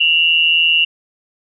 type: tone pair together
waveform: sine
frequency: 2734 / 2897 Hz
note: F7 / F#7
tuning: -37 / -37 cents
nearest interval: minor second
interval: 100 cents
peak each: -13 dBFS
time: 0-0.85 s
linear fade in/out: 10 ms
effects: none